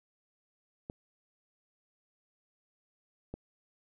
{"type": "clicks", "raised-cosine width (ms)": 2, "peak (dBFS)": -26, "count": 2, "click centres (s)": [0.899, 3.34], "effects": []}